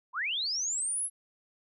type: linear sweep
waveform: sine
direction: up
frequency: 910 to 11175 Hz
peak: -29 dBFS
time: 0.13-1.1 s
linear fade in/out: 50 ms
effects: none